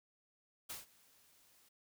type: noise with ADSR envelope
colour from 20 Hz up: white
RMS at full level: -44 dBFS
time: 0.69-1.69 s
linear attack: 13 ms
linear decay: 150 ms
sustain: -24 dB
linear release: 8 ms
effects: none